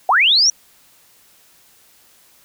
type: linear sweep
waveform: sine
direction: up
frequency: 661 to 5920 Hz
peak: -10 dBFS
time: 0.09-0.5 s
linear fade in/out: 2 ms
effects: white hiss -52 dBFS RMS until 2.44 s